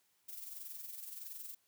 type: noise with amplitude modulation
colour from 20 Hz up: violet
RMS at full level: -45 dBFS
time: 0.28-1.55 s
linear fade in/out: 10 ms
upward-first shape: sine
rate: 21.5 Hz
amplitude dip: 55%
effects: white hiss -75 dBFS RMS until 1.67 s + high-pass 60 Hz 12 dB/octave